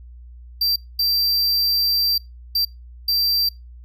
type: tone bursts at uneven times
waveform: square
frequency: 4700 Hz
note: D8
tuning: 1 cent sharp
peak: -17 dBFS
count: 4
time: 0.61-0.76 / 0.99-2.18 / 2.55-2.65 / 3.08-3.49 s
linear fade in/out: 5 ms
effects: noise-tail reverb RT60 0.2 s tail -23 dB re dry + added 60 Hz sine -38 dBFS peak until 3.84 s